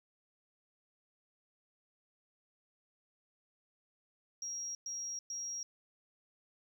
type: tone bursts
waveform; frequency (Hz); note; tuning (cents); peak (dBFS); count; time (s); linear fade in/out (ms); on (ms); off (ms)
triangle; 5640; F8; +16; -35; 3; 4.42-5.63; 2; 330; 110
effects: tanh soft clip ceiling -36 dBFS